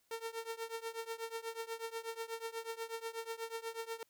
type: tone with tremolo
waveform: sawtooth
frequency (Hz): 455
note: A#4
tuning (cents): -42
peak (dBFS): -33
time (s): 0.11-4.03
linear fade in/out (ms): 2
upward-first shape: triangle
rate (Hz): 8.2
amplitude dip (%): 95
effects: white hiss -75 dBFS RMS until 4.09 s